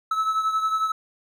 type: beating tone pair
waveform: triangle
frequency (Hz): 1300 / 1311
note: E6 / E6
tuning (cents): -24 / -10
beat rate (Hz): 11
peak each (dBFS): -20 / -27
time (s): 0.11-0.92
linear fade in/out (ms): 5
effects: none